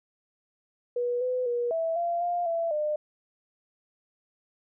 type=tone with pitch steps; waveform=sine; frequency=486 / 504 / 480.4 / 656 / 687 / 701 / 669 / 603 Hz; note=B4 / B4 / B4 / E5 / F5 / F5 / E5 / D5; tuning=-28 / +35 / -48 / -9 / -29 / +6 / +25 / +46 cents; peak=-25 dBFS; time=0.96-2.96 s; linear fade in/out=5 ms; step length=250 ms; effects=none